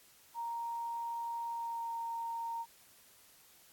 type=tone with pitch glide; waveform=sine; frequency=932.3 to 923.7 Hz; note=A#5 to A#5; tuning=0 to -16 cents; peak=-36 dBFS; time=0.34-2.66 s; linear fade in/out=50 ms; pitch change=-16 cents; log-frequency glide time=1.47-1.94 s; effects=white hiss -62 dBFS RMS until 3.72 s + AAC 64 kbps